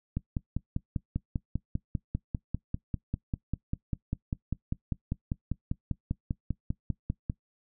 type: click train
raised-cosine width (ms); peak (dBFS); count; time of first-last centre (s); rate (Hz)
5; -17; 37; 0.17-7.299; 5.05
effects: noise-tail reverb RT60 0.1 s tail -20 dB re dry